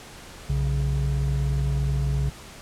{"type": "tone pair together", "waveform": "triangle", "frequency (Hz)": [61.74, 138.6], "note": ["B1", "C#3"], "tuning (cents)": [0, 0], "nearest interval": "octave + major second", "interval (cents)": 1400, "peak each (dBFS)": -22, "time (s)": [0.49, 2.3], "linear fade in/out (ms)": 10, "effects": ["pink hiss -43 dBFS RMS until 2.61 s", "low-pass 10000 Hz 12 dB/octave"]}